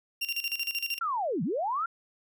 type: tone with tremolo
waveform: 30% pulse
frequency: 2770 Hz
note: F7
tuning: 15 cents flat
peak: -25 dBFS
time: 0.21-0.99 s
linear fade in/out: 10 ms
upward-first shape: square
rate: 13 Hz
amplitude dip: 75%
type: linear two-way sweep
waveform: sine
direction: down then up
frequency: 1401 to 144.8 to 1401 Hz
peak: -27 dBFS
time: 1.01-1.86 s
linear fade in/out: 5 ms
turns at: 1.43 s
effects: none